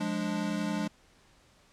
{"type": "chord", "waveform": "square", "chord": "D diminished", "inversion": "first", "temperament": "equal with one note detuned", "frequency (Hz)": [176.75, 207.7, 293.7], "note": ["F3", "Ab3", "D4"], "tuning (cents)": [21, 0, 0], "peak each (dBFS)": [-36, -33, -36], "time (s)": [0, 0.88], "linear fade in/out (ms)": 10, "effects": ["pink hiss -62 dBFS RMS until 1.72 s", "low-pass 8000 Hz 12 dB/octave"]}